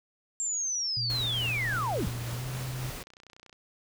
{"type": "linear sweep", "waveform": "sine", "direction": "down", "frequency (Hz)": [7459, 36.71], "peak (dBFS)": -28, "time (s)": [0.4, 2.08], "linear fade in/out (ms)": 0}
{"type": "tone with pitch glide", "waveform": "sine", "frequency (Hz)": [119.6, 128.18], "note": ["A#2", "C3"], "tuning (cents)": [45, -35], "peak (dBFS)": -33, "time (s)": [0.97, 2.9], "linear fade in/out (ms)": 0, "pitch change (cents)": 120, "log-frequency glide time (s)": [2.34, 2.44]}
{"type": "noise with tremolo", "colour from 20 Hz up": "pink", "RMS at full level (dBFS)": -39, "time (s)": [1.1, 3.03], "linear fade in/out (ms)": 0, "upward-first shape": "triangle", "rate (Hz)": 3.5, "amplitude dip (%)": 25}
{"type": "click train", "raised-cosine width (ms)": 0.2, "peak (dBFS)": -34, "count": 19, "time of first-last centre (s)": [2.94, 3.528], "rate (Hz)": 30.6}
{"effects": []}